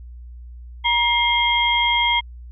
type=tone cluster; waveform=sine; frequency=949 / 2118 / 3236 Hz; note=A#5 / C7 / G#7; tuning=+31 / +21 / -46 cents; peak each=-20 dBFS; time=0.84-2.21 s; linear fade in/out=20 ms; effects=added 60 Hz sine -35 dBFS peak until 2.51 s